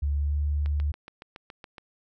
sine tone with pitch glide, 71.8 to 73.27 Hz, D2 to D2, -39 to -3 cents, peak -23 dBFS, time 0.02-0.92 s, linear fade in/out 10 ms, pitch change +36 cents, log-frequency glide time 0.15-0.38 s
click train, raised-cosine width 0.3 ms, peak -26 dBFS, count 9, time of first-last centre 0.66-1.782 s, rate 7.13 Hz
effects none

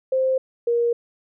sine tone pair in turn, 523.3 / 471.9 Hz, C5 / A#4, 0 / +21 cents, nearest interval major second, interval 179 cents, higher first, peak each -17 dBFS, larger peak neither, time 0.12-0.38 / 0.67-0.93 s, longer neither, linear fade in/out 5 ms, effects none

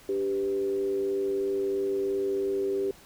sine tone with frequency modulation, 393.1 Hz, G4, 5 cents sharp, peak -25 dBFS, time 0.09-2.91 s, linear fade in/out 2 ms, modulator 103 Hz, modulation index 0.49, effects pink hiss -53 dBFS RMS until 3.05 s

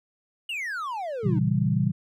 triangle exponential sweep, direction down, 2949 to 290 Hz, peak -27 dBFS, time 0.49-1.39 s, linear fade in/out 5 ms
sine chord, A# diminished seventh, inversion none, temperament equal with one note detuned, 116.54 / 136.84 / 164.81 / 196 Hz, A#2 / C#3 / E3 / G3, 0 / -22 / 0 / 0 cents, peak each -26 dBFS, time 1.23-1.92 s, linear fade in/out 20 ms
effects none

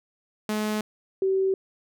sawtooth / sine tone pair in turn, 213.2 / 383.2 Hz, G#3 / G4, +46 / -39 cents, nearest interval minor seventh, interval 1015 cents, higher second, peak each -21 / -20 dBFS, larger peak second, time 0.49-0.81 / 1.22-1.54 s, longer neither, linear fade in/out 2 ms, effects none

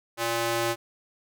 square tone with high-pass filter sweep, 116.3 Hz, A#2, 4 cents flat, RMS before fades -27 dBFS, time 0.17-0.76 s, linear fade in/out 50 ms, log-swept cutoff 560 to 360 Hz, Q 0.74, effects none

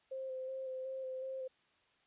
sine tone with vibrato, 523.3 Hz, C5, in tune, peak -39 dBFS, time 0.11-1.48 s, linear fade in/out 10 ms, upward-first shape square, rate 2.7 Hz, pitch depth 16 cents each way, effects white hiss -72 dBFS RMS until 2.06 s + resampled to 8000 Hz

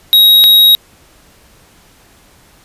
square tone pair in turn, 3802 / 3802 Hz, A#7 / A#7, +33 / +33 cents, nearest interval unison, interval 0 cents, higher neither, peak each -4 dBFS, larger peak neither, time 0.13-0.44 / 0.44-0.75 s, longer neither, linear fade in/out 0 ms, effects pink hiss -46 dBFS RMS until 2.64 s + resampled to 32000 Hz

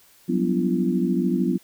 sine tone cluster, 182.5 / 195.7 / 247.4 / 288.9 / 339.9 Hz, F#3 / G3 / B3 / D4 / F4, -24 / -3 / +3 / -28 / -47 cents, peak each -24 / -27 / -24 / -29 / -26 dBFS, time 0.28-1.58 s, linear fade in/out 20 ms, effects white hiss -55 dBFS RMS until 1.63 s

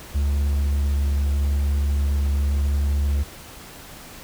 triangle tone with vibrato, 70.9 Hz, C#2, 40 cents sharp, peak -16 dBFS, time 0.14-3.24 s, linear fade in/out 20 ms, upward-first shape triangle, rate 0.81 Hz, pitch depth 8 cents each way, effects pink hiss -41 dBFS RMS until 4.23 s

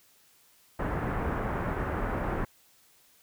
pink low-pass noise, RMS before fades -31 dBFS, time 0.79-2.45 s, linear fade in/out 5 ms, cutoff 1700 Hz, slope 24 dB/octave, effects white hiss -62 dBFS RMS until 3.22 s

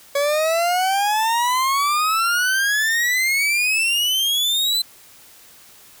40% pulse exponential sweep, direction up, 559 to 4078 Hz, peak -16 dBFS, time 0.15-4.82 s, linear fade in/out 5 ms, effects white hiss -47 dBFS RMS until 6 s

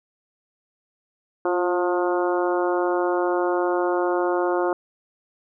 harmonic tone with a mistuned harmonic, 178.5 Hz, F3, 38 cents sharp, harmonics 2 / 3 / 4 / 5 / 6 / 7 / 8, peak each -22 / -26 / -28 / -30 / -32 / -33 / -34 dBFS, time 1.45-4.73 s, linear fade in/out 2 ms, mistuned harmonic 2, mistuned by -25 cents, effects none

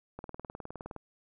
click train, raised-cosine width 1 ms, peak -27 dBFS, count 16, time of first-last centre 0.19-0.963 s, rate 19.4 Hz, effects none

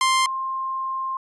sawtooth / sine tone pair in turn, 1050 / 1057.3 Hz, C6 / C6, +6 / +18 cents, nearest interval unison, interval 12 cents, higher second, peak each -13 / -24 dBFS, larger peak first, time 0.01-0.26 / 0.26-1.17 s, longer second, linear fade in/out 2 ms, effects resampled to 24000 Hz

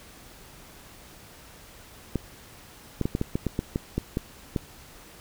clicks, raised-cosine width 3 ms, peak -12 dBFS, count 12, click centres 2.157 / 3.013 / 3.055 / 3.151 / 3.214 / 3.355 / 3.467 / 3.591 / 3.759 / 3.98 / 4.171 / 4.562 s, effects pink hiss -49 dBFS RMS until 5.2 s

